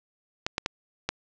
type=clicks; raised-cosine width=0.2 ms; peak=-9 dBFS; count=4; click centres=0.465 / 0.581 / 0.661 / 1.09 s; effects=low-pass 7000 Hz 12 dB/octave